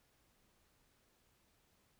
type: silence
effects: pink hiss -74 dBFS RMS until 1.99 s